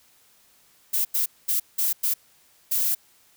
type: noise bursts at uneven times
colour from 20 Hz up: violet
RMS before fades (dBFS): -23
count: 6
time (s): 0.93-1.05 / 1.14-1.26 / 1.48-1.6 / 1.78-1.93 / 2.03-2.14 / 2.71-2.95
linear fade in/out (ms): 10
effects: white hiss -59 dBFS RMS until 3.36 s